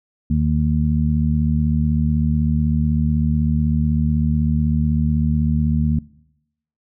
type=harmonic tone; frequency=76 Hz; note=D#2; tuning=40 cents flat; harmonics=1 / 2 / 3; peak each=-19 / -19 / -19 dBFS; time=0.3-5.99 s; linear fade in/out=5 ms; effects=noise-tail reverb RT60 0.8 s tail -21 dB re dry